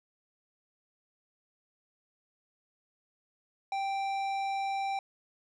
sine tone with tanh clipping, 784 Hz, G5, in tune, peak -32 dBFS, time 3.72-4.99 s, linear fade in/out 2 ms, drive 13 dB, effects none

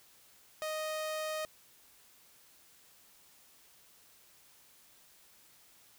sawtooth tone, 622.3 Hz, D#5, in tune, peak -31 dBFS, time 0.62-1.45 s, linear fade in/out 0 ms, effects white hiss -62 dBFS RMS until 5.98 s

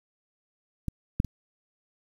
clicks, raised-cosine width 5 ms, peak -17 / -9 / -22 dBFS, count 3, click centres 0.883 / 1.201 / 1.247 s, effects 8-bit

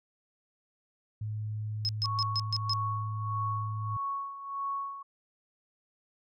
sine tone, 107.1 Hz, A2, 46 cents flat, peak -32 dBFS, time 1.21-3.97 s, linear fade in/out 5 ms
sine tone bursts, 5140 Hz, E8, 45 cents flat, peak -27 dBFS, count 6, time 1.85-2.734 s, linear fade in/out 0 ms, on 39 ms, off 130 ms
sine tone with tremolo, 1108.7 Hz, C#6, in tune, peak -30 dBFS, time 2.04-5.03 s, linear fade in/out 10 ms, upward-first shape sine, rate 1.6 Hz, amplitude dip 70%
effects none

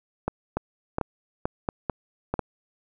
two click trains, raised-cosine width 1 ms, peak -11 / -11 dBFS, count 4 / 5, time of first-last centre 0.28-2.393 / 0.57-2.34 s, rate 1.42 / 2.26 Hz, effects none

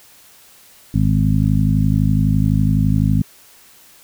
harmonic tone with a mistuned harmonic, 51.91 Hz, G#1, in tune, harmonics 1 / 2 / 3 / 4 / 5, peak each -21 / -17 / -17 / -20 / -22 dBFS, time 0.94-3.22 s, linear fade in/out 5 ms, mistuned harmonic 1, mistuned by -66 cents, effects white hiss -47 dBFS RMS until 4.03 s

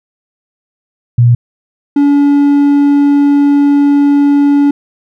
sine / triangle tone pair in turn, 120 / 285.4 Hz, B2 / D4, -49 / -49 cents, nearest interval octave + minor third, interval 1500 cents, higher second, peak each -3 dBFS, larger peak neither, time 1.18-1.35 / 1.96-4.71 s, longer second, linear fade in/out 5 ms, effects none

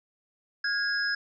sine tone cluster, 1428 / 1644 / 5110 Hz, F6 / G#6 / D#8, +38 / -18 / +45 cents, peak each -34 / -27 / -32 dBFS, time 0.64-1.15 s, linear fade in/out 5 ms, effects none

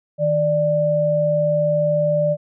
sine tone pair together, 156.4 / 590.5 Hz, D#3 / D5, +9 / +9 cents, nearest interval octave + major seventh, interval 2300 cents, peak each -22 / -16 dBFS, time 0.18-2.37 s, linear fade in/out 50 ms, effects none

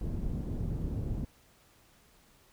pink low-pass noise, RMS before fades -34 dBFS, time 0.01-1.25 s, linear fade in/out 2 ms, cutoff 240 Hz, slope 12 dB/octave, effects pink hiss -63 dBFS RMS until 2.52 s

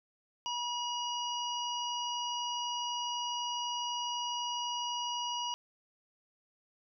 harmonic tone, 964 Hz, B5, 42 cents flat, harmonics 1 / 3 / 5 / 6, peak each -36 / -37 / -46 / -44 dBFS, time 0.46-5.54 s, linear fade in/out 0 ms, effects 12-bit

